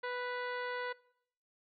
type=harmonic tone with a mistuned harmonic; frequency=493.9 Hz; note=B4; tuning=in tune; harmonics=1 / 2 / 3 / 4 / 5 / 6 / 7 / 8 / 9; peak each=-39 / -42 / -42 / -45 / -56 / -56 / -55 / -57 / -58 dBFS; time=0.03-0.93 s; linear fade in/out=10 ms; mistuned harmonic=6; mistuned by=-45 cents; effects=noise-tail reverb RT60 0.7 s tail -22 dB re dry